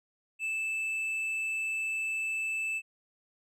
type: tone with tanh clipping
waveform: triangle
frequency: 2633 Hz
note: E7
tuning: 3 cents flat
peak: -31 dBFS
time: 0.39-2.82 s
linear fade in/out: 50 ms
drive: 9 dB
effects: none